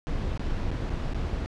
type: noise with dropouts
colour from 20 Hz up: brown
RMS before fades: -29 dBFS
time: 0.07-1.46 s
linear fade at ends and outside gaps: 0 ms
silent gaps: 0.376-0.395 / 0.706-0.715 / 0.895-0.902 / 1.135-1.146 s
effects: low-pass 5000 Hz 12 dB/octave